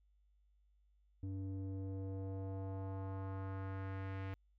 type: tone with low-pass filter sweep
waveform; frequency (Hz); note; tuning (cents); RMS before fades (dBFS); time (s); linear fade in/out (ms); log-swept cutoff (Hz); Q
square; 96.3; G2; -30; -43; 1.23-4.34; 0; 270 to 2300; 1.6
effects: added 50 Hz sine -69 dBFS peak until 4.58 s